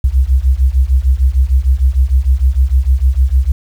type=beating tone pair; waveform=sine; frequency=62 / 68.6 Hz; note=B1 / C#2; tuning=+7 / -17 cents; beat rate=6.6 Hz; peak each=-11 dBFS; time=0.04-3.52 s; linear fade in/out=5 ms; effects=7-bit